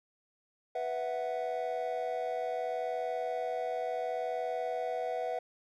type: chord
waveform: triangle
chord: B suspended fourth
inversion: none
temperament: equal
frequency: 493.9 / 659.3 / 740 Hz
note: B4 / E5 / F#5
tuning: 0 / 0 / 0 cents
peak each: -34 dBFS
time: 0.75-5.39 s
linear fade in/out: 5 ms
effects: tanh soft clip ceiling -23 dBFS